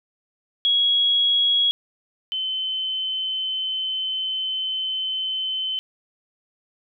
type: tone pair in turn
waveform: sine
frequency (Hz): 3322 / 3061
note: G#7 / G7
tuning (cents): 0 / -42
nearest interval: minor second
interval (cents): 142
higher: first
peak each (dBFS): -16 / -23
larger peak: first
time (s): 0.65-1.71 / 2.32-5.79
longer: second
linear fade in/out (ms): 0
effects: none